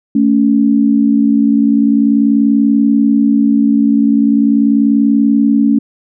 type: tone pair together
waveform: sine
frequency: 220.7 / 281.1 Hz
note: A3 / C#4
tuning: +5 / +24 cents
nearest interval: major third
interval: 419 cents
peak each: -10 dBFS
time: 0.15-5.79 s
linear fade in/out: 5 ms
effects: none